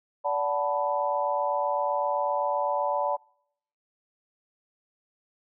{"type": "chord", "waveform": "sine", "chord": "B minor seventh", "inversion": "first", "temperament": "equal with one note detuned", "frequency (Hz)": [579.2, 740, 880, 987.8], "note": ["D5", "F#5", "A5", "B5"], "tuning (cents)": [-24, 0, 0, 0], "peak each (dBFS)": [-28, -32, -29, -30], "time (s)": [0.24, 3.17], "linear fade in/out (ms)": 20, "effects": ["noise-tail reverb RT60 0.7 s tail -26 dB re dry"]}